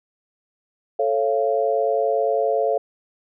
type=chord; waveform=sine; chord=A augmented; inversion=none; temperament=just; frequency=440 / 550 / 687.5 Hz; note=A4 / C#5 / E#5; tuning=0 / -14 / -27 cents; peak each=-22 dBFS; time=0.99-2.78 s; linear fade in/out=5 ms; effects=none